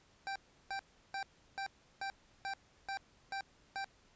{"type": "tone bursts", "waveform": "25% pulse", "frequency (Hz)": 784, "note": "G5", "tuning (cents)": 0, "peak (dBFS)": -34, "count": 9, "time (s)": [0.27, 3.844], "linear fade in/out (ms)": 0, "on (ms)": 86, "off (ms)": 350, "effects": ["pink hiss -67 dBFS RMS until 4.15 s", "resampled to 16000 Hz"]}